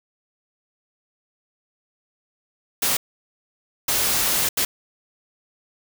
white noise bursts at uneven times, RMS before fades -21 dBFS, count 3, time 2.82-2.97 / 3.88-4.49 / 4.57-4.65 s, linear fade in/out 5 ms, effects none

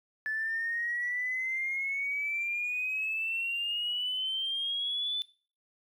triangle exponential sweep, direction up, 1735 to 3520 Hz, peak -26 dBFS, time 0.26-5.22 s, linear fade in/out 0 ms, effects noise-tail reverb RT60 0.4 s tail -22 dB re dry + tanh soft clip ceiling -28 dBFS

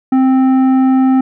sine tone with tanh clipping, 262 Hz, C4, 2 cents sharp, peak -9 dBFS, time 0.12-1.21 s, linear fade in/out 5 ms, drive 10 dB, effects none

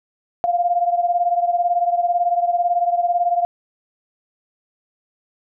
sine beating tone pair, 696 / 714 Hz, F5 / F5, -6 / +38 cents, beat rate 18 Hz, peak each -17 / -21 dBFS, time 0.44-3.45 s, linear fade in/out 0 ms, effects none

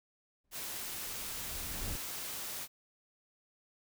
brown noise with exponential growth, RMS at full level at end -37 dBFS, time 0.44-1.96 s, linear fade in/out 5 ms, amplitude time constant 330 ms
white noise, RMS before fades -41 dBFS, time 0.51-2.68 s, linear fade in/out 50 ms
effects none

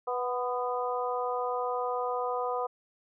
harmonic tone with a mistuned harmonic, 246.9 Hz, B3, in tune, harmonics 2 / 3 / 4 / 5, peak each -32 / -34 / -35 / -36 dBFS, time 0.07-2.67 s, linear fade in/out 10 ms, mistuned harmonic 4, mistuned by +25 cents, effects none

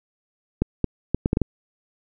clicks, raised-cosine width 3 ms, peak -6 dBFS, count 7, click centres 0.62 / 0.843 / 1.146 / 1.259 / 1.331 / 1.371 / 1.417 s, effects none

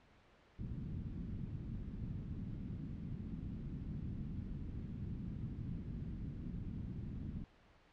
white low-pass noise, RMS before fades -44 dBFS, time 0.59-7.44 s, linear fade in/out 2 ms, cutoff 210 Hz, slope 24 dB/octave, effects pink hiss -66 dBFS RMS until 7.92 s + low-pass 3000 Hz 12 dB/octave

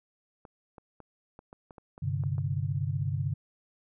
clicks, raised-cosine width 1 ms, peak -33 dBFS, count 10, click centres 0.452 / 0.782 / 1.003 / 1.391 / 1.529 / 1.708 / 1.782 / 1.979 / 2.237 / 2.382 s
sine chord, G suspended fourth, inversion none, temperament equal, 98 / 130.81 / 146.83 Hz, G2 / C3 / D3, 0 / 0 / 0 cents, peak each -32 dBFS, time 2.02-3.34 s, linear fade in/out 10 ms
effects none

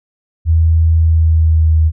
sine tone with pitch glide, 81.3 to 79.31 Hz, E2 to D#2, -23 to +34 cents, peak -7 dBFS, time 0.45-1.92 s, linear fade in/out 50 ms, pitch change -43 cents, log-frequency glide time 0.97-1.78 s, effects none

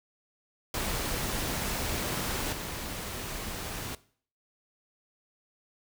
pink noise with level steps, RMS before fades -32 / -37 dBFS, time 0.74-3.95 s, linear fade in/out 2 ms, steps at 2.52 s, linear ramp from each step 10 ms, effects noise-tail reverb RT60 0.5 s tail -19 dB re dry

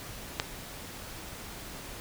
click, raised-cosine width 0.2 ms, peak -9 dBFS, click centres 0.399 s, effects pink hiss -43 dBFS RMS until 2 s

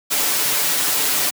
white noise with comb filter, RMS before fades -19 dBFS, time 0.1-1.31 s, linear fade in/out 20 ms, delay 6.8 ms, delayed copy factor +0.7, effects high-pass 200 Hz 12 dB/octave

